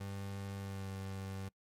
30% pulse tone with pitch glide, 98.6 to 96.57 Hz, G2 to G2, +11 to -25 cents, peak -38 dBFS, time 0-1.49 s, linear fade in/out 10 ms, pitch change -36 cents, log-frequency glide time 0.58-0.88 s, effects noise-tail reverb RT60 0.1 s tail -23 dB re dry + MP3 64 kbps

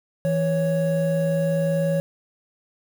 triangle tone pair together, 164.81 / 555.3 Hz, E3 / C#5, 0 / +3 cents, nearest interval octave + major sixth, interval 2103 cents, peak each -20 dBFS, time 0.25-2 s, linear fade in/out 0 ms, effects 7-bit

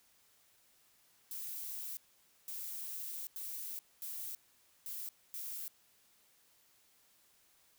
violet noise bursts at uneven times, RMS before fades -43 dBFS, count 6, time 1.31-1.97 / 2.48-3.27 / 3.36-3.79 / 4.02-4.35 / 4.86-5.09 / 5.34-5.68 s, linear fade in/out 0 ms, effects white hiss -69 dBFS RMS until 7.78 s

